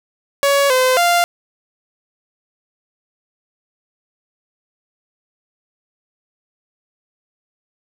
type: tone with pitch steps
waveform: sawtooth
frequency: 561 / 513 / 696 Hz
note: C#5 / C5 / F5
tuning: +21 / -34 / -6 cents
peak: -8 dBFS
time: 0.43-1.24 s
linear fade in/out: 0 ms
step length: 270 ms
effects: none